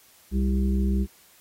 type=harmonic tone; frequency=65.41 Hz; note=C2; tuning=in tune; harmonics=1 / 3 / 5 / 6; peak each=-22 / -25 / -35 / -37 dBFS; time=0.31-1.07 s; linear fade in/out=50 ms; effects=white hiss -56 dBFS RMS until 1.4 s + AAC 48 kbps